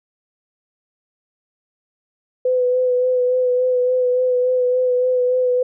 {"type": "tone with vibrato", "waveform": "sine", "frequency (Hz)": 502, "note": "B4", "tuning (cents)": 28, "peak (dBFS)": -14, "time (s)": [2.45, 5.63], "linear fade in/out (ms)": 5, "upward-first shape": "sine", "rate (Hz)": 3.5, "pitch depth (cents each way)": 23, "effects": []}